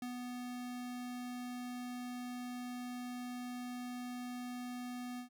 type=tone with ADSR envelope; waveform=square; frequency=246.9 Hz; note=B3; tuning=in tune; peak=-40 dBFS; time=0.02-5.29 s; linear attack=3 ms; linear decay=110 ms; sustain=-2 dB; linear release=100 ms; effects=none